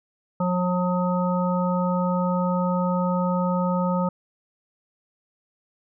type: harmonic tone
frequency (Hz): 180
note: F#3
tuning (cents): -47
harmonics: 1 / 3 / 5 / 7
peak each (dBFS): -22 / -27 / -29 / -30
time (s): 0.4-4.09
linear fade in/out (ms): 5
effects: none